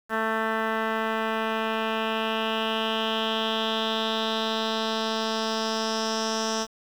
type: tone with low-pass filter sweep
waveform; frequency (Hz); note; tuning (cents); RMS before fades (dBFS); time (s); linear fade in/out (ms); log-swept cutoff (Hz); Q
10% pulse; 221.7; A3; +13; -27; 0.09-6.67; 50; 1800 to 5900; 3.8
effects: 8-bit